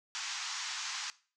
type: band-pass noise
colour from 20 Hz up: white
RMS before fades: -39 dBFS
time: 0.15-1.1 s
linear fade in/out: 0 ms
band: 850 to 6800 Hz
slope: 48 dB/octave
effects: noise-tail reverb RT60 0.4 s tail -19 dB re dry